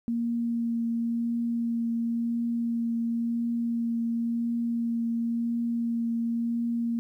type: tone with vibrato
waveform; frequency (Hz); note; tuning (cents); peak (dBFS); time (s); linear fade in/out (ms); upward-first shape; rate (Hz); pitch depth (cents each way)
sine; 233.1; A#3; 0; -25; 0.08-6.99; 0; triangle; 0.95; 13
effects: 11-bit